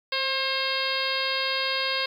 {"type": "harmonic tone with a mistuned harmonic", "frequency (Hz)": 535, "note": "C5", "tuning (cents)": 38, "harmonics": [1, 2, 3, 4, 5, 6, 7, 8, 9], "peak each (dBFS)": [-33, -33, -33, -33, -33, -33, -33, -33, -33], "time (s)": [0.12, 2.06], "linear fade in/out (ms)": 5, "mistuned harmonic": 1, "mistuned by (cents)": -21, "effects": ["9-bit"]}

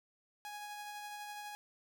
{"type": "tone with tremolo", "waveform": "sawtooth", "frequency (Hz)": 830.6, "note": "G#5", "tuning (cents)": 0, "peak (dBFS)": -39, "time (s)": [0.45, 1.55], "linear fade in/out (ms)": 0, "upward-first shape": "sine", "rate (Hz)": 12, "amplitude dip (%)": 25, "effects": []}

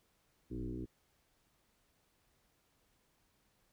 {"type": "tone with frequency modulation", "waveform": "sine", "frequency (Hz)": 186.6, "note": "F#3", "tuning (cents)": 15, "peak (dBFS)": -38, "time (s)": [0.5, 0.86], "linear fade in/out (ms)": 20, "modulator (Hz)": 61.6, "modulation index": 2.9, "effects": ["pink hiss -75 dBFS RMS until 3.72 s"]}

